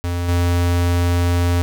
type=tone with level steps; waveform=square; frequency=87.31 Hz; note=F2; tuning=in tune; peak=-20 / -15 dBFS; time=0.04-1.62 s; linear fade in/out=0 ms; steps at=0.28 s; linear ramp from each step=10 ms; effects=none